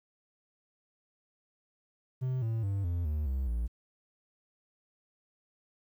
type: tone with pitch steps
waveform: triangle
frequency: 128.7 / 112.69 / 98.67 / 86.39 / 75.65 / 66.24 / 58 Hz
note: C3 / A2 / G2 / F2 / D#2 / C2 / A#1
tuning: -28 / +42 / +12 / -18 / -48 / +22 / -8 cents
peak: -27 dBFS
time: 2.21-3.68 s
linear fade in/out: 20 ms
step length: 210 ms
effects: 11-bit